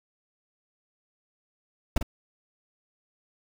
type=noise with echo; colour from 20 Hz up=brown; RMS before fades=-20 dBFS; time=1.96-1.98 s; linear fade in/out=5 ms; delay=49 ms; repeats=1; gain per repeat=-8 dB; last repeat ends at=2.029 s; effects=none

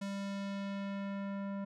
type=tone with low-pass filter sweep; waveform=square; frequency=198.1 Hz; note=G3; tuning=18 cents sharp; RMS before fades=-39 dBFS; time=0.01-1.65 s; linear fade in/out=10 ms; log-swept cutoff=8000 to 1200 Hz; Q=0.87; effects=none

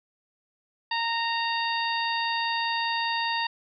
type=harmonic tone; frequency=925 Hz; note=A#5; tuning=14 cents flat; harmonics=1 / 2 / 3 / 4 / 5; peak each=-28 / -31 / -33 / -34 / -35 dBFS; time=0.91-3.47 s; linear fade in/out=5 ms; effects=none

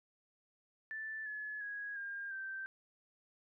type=tone with pitch steps; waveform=sine; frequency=1760 / 1707.9 / 1657.4 / 1608.3 / 1560.8 Hz; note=A6 / G#6 / G#6 / G6 / G6; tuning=0 / +48 / -4 / +44 / -8 cents; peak=-40 dBFS; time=0.91-2.66 s; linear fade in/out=0 ms; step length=350 ms; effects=none

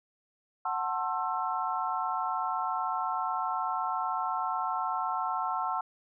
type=chord; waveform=sine; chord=F# half-diminished seventh; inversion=none; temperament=just; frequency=740 / 888 / 1065.6 / 1332 Hz; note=F#5 / A5 / C6 / E6; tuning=0 / +16 / +31 / +18 cents; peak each=-34 dBFS; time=0.65-5.81 s; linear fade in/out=5 ms; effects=none

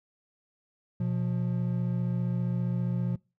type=tone pair together; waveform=triangle; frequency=122.47 / 177.5 Hz; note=B2 / F3; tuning=-14 / +28 cents; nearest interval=tritone; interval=642 cents; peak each=-27 dBFS; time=1-3.16 s; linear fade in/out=5 ms; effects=noise-tail reverb RT60 0.3 s tail -25 dB re dry

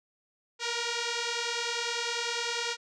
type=beating tone pair; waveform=5% pulse; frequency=466.2 / 476.2 Hz; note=A#4 / A#4; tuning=0 / +37 cents; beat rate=10 Hz; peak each=-21 dBFS; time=0.59-2.77 s; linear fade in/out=50 ms; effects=resampled to 22050 Hz

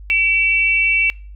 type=tone pair together; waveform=sine; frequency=2300 / 2694 Hz; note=D7 / E7; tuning=-37 / +37 cents; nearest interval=minor third; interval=274 cents; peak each=-16 dBFS; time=0.1-1.1 s; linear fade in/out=0 ms; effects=noise-tail reverb RT60 0.4 s tail -24 dB re dry + added 50 Hz sine -33 dBFS peak until 1.35 s

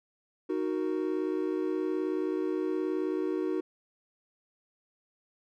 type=chord; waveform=triangle; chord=D# minor; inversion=none; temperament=equal; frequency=311.1 / 370 / 466.2 Hz; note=D#4 / F#4 / A#4; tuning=0 / 0 / 0 cents; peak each=-30 / -29 / -35 dBFS; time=0.49-3.61 s; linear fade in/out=10 ms; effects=none

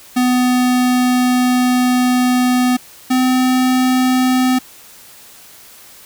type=tone pair in turn; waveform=square; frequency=250 / 255.5 Hz; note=B3 / C4; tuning=+21 / -41 cents; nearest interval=unison; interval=38 cents; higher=second; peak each=-12 dBFS; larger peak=neither; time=0.16-2.77 / 3.1-4.59 s; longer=first; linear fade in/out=10 ms; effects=white hiss -41 dBFS RMS until 6.05 s

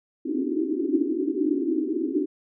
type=band-pass noise; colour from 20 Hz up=white; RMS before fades=-25 dBFS; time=0.25-2.26 s; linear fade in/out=20 ms; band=260 to 380 Hz; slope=96 dB/octave; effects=none

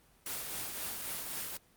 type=noise with tremolo; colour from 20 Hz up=white; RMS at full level=-37 dBFS; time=0.26-1.57 s; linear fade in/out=2 ms; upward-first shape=triangle; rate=3.8 Hz; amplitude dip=40%; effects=pink hiss -65 dBFS RMS until 1.76 s + Opus 24 kbps

